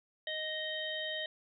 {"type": "harmonic tone", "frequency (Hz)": 622.3, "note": "D#5", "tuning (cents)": 0, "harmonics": [1, 3, 5, 6], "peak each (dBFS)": [-41, -40, -40, -42], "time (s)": [0.27, 1.26], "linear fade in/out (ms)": 2, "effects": []}